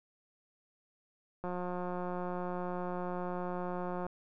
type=click train; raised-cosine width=1 ms; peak=-25 dBFS; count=471; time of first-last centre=1.44-4.066 s; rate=179 Hz; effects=none